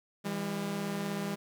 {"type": "tone pair together", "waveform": "sawtooth", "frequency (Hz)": [164.81, 201.3], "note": ["E3", "G3"], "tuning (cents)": [0, 46], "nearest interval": "minor third", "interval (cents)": 346, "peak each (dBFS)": [-34, -30], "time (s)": [0.24, 1.36], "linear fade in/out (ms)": 20, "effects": ["11-bit"]}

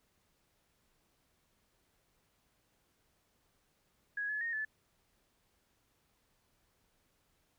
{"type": "tone with pitch steps", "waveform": "sine", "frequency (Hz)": [1663, 1711, 1850, 1737], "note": ["G#6", "A6", "A#6", "A6"], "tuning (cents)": [2, -49, -14, -23], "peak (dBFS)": -34, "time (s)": [4.17, 4.65], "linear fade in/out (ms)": 5, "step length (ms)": 120, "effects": ["pink hiss -75 dBFS RMS until 7.58 s"]}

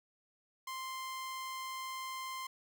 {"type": "tone", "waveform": "sawtooth", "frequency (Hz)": 1046.5, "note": "C6", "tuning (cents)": 0, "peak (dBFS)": -36, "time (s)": [0.67, 2.47], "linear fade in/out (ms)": 5, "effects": []}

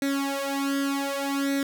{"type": "tone with flanger", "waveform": "sawtooth", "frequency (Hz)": 277.2, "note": "C#4", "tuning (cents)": 0, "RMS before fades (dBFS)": -27, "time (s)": [0.02, 1.63], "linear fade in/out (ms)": 2, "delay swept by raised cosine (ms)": [0.5, 3], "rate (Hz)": 0.66, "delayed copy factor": 0.9, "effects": []}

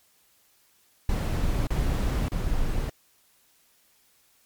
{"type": "noise bursts", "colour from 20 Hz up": "brown", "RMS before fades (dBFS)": -25, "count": 3, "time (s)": [1.09, 2.898], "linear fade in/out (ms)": 2, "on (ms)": 580, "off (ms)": 34, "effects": ["white hiss -63 dBFS RMS until 4.45 s", "MP3 96 kbps"]}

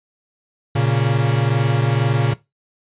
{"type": "tone pair together", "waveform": "45% pulse", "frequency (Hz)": [116.54, 138.59], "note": ["A#2", "C#3"], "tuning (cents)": [0, 0], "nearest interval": "minor third", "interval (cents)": 300, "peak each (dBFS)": -18, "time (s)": [0.75, 2.34], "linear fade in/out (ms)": 10, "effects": ["noise-tail reverb RT60 0.2 s tail -18 dB re dry", "resampled to 8000 Hz"]}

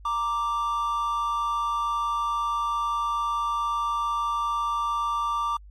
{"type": "tone pair together", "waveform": "triangle", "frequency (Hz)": [932.3, 1174.6], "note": ["A#5", "D6"], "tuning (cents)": [0, 0], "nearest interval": "major third", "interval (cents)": 400, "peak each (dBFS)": [-29, -23], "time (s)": [0.05, 5.57], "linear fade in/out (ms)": 5, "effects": ["added 50 Hz sine -44 dBFS peak until 5.7 s", "AAC 64 kbps"]}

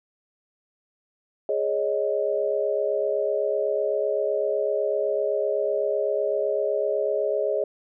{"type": "chord", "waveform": "sine", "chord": "Ab suspended fourth", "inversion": "none", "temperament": "equal", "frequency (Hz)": [415.3, 554.4, 622.3], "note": ["Ab4", "Db5", "Eb5"], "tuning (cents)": [0, 0, 0], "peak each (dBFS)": -26, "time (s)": [1.49, 7.64], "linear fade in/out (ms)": 2, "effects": []}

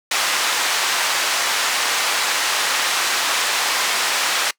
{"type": "band-pass noise", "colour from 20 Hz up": "pink", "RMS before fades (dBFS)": -20, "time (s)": [0.11, 4.51], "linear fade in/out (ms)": 5, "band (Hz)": [1000, 8000], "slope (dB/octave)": 12, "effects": ["noise-tail reverb RT60 0.1 s tail -23 dB re dry"]}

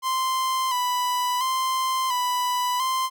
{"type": "tone with vibrato", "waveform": "45% pulse", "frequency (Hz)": 1016, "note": "B5", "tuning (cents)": 49, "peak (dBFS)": -22, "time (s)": [0.02, 3.1], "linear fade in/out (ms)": 50, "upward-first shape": "square", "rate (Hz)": 0.72, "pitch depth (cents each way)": 45, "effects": []}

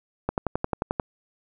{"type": "click train", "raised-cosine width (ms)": 1, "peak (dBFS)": -10, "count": 9, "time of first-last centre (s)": [0.29, 0.998], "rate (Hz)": 11.3, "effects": []}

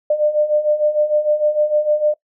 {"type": "beating tone pair", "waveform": "sine", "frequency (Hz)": [597, 603.6], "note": ["D5", "D5"], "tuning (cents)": [28, 47], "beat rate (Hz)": 6.6, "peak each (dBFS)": [-19, -15], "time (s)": [0.1, 2.14], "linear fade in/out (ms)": 5, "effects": ["noise-tail reverb RT60 0.1 s tail -21 dB re dry"]}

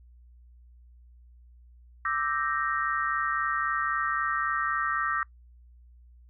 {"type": "chord", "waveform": "sine", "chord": "E half-diminished seventh", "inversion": "third", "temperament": "equal", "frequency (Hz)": [1174.7, 1318.5, 1568, 1864.7], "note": ["D6", "E6", "G6", "Bb6"], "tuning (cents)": [0, 0, 0, 0], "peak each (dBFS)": [-30, -30, -34, -32], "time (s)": [2.05, 5.23], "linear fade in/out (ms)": 2, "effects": ["noise-tail reverb RT60 0.1 s tail -23 dB re dry", "added 60 Hz sine -51 dBFS peak until 6.29 s"]}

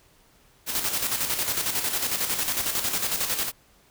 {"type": "noise with tremolo", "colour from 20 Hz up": "white", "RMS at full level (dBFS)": -25, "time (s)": [0.66, 3.52], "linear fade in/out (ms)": 50, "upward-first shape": "square", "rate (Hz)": 11, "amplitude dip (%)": 50, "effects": ["pink hiss -59 dBFS RMS until 3.9 s"]}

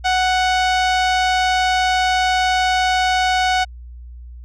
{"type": "tone with low-pass filter", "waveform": "sawtooth", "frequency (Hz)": 741, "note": "F#5", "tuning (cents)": 2, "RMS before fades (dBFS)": -17, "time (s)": [0.04, 3.65], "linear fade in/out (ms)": 20, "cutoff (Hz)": 4900, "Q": 1, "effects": ["added 60 Hz sine -33 dBFS peak until 4.44 s"]}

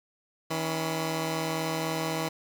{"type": "tone cluster", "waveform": "10% pulse", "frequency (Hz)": [160.9, 280.1, 1009], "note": ["E3", "C#4", "B5"], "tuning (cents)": [-42, 18, 37], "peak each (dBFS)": [-21, -29, -30], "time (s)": [0.5, 2.29], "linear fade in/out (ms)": 10, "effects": []}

